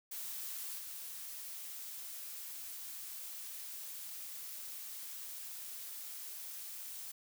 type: noise with level steps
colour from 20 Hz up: blue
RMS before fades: -43 / -46 dBFS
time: 0.11-7.12 s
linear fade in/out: 10 ms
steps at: 0.78 s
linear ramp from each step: 10 ms
effects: none